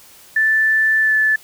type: tone with pitch glide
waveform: sine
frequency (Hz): 1760 to 1741.8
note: A6 to A6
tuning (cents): 0 to -18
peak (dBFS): -12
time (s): 0.36-1.36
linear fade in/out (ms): 5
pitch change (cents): -18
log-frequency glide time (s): 1-1.14
effects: white hiss -45 dBFS RMS until 1.43 s